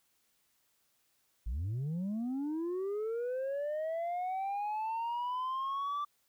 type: linear sweep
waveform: sine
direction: up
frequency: 47.7 to 1174.7 Hz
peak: -30 dBFS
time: 1.46-6.05 s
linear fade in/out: 10 ms
effects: tanh soft clip ceiling -32 dBFS + white hiss -74 dBFS RMS until 6.28 s